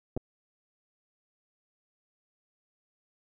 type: clicks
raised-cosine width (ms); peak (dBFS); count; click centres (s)
2; -20; 2; 0.166 / 0.174
effects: none